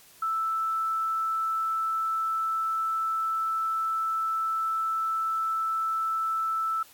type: tone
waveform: sine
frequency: 1320 Hz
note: E6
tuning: 2 cents sharp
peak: -25 dBFS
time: 0.22-6.83 s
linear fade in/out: 5 ms
effects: white hiss -54 dBFS RMS until 6.93 s + AAC 64 kbps